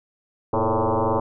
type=tone with frequency modulation; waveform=sine; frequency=233.1 Hz; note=A#3; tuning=in tune; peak=-18 dBFS; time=0.53-1.2 s; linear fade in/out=5 ms; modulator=111 Hz; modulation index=7.6; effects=none